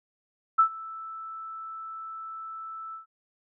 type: tone with ADSR envelope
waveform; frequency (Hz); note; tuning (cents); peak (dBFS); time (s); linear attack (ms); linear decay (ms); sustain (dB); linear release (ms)
sine; 1318.5; E6; 0; -14; 0.58-3.06; 15; 88; -22; 120
effects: none